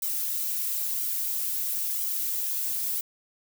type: noise with flanger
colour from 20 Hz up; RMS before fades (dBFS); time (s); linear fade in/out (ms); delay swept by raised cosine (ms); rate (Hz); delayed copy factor
violet; -29; 0.02-3.01; 5; 1.1 to 5.2; 1; -0.7
effects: none